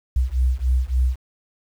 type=beating tone pair; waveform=sine; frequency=61.74 / 65.24 Hz; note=B1 / C2; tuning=0 / -4 cents; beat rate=3.5 Hz; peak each=-19 dBFS; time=0.16-1.16 s; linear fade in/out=5 ms; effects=tanh soft clip ceiling -11 dBFS + 8-bit